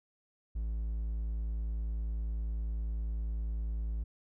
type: tone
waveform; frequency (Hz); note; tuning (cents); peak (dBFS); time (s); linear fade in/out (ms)
triangle; 55; A1; 0; -30; 0.55-4.04; 10
effects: none